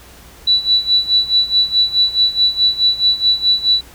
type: tone with tremolo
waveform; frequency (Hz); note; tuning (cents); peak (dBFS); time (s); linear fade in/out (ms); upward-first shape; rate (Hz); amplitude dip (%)
sine; 3951; B7; 0; -8; 0.47-3.81; 5; sine; 4.7; 85
effects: added 60 Hz sine -43 dBFS peak until 3.94 s + pink hiss -42 dBFS RMS until 3.94 s